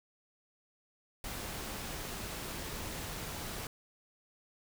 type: noise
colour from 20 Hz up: pink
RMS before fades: -41 dBFS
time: 1.24-3.67 s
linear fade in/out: 2 ms
effects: none